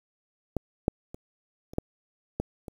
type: clicks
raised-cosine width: 2 ms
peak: -14 / -8 / -26 / -30 / -11 / -14 / -25 dBFS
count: 7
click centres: 0.567 / 0.881 / 1.145 / 1.735 / 1.784 / 2.4 / 2.682 s
effects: 8-bit